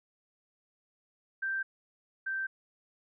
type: tone pair in turn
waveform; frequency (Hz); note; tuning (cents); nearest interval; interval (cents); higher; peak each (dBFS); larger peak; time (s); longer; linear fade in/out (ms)
sine; 1568 / 1561.8; G6 / G6; 0 / -7; unison; 7; first; -30 / -31; first; 1.42-1.63 / 2.26-2.47; neither; 10
effects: none